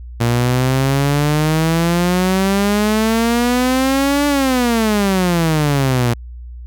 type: exponential two-way sweep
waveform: sawtooth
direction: up then down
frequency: 116.54 to 290.9 to 116.54 Hz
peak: -9 dBFS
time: 0.2-6.14 s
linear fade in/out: 10 ms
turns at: 4.27 s
effects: added 60 Hz sine -29 dBFS peak until 6.66 s